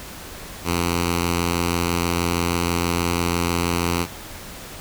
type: tone with notch filter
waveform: 5% pulse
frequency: 86.2 Hz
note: F2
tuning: 22 cents flat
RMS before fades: -22 dBFS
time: 0.64-4.07 s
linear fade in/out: 50 ms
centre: 630 Hz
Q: 1.1
effects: pink hiss -37 dBFS RMS until 4.8 s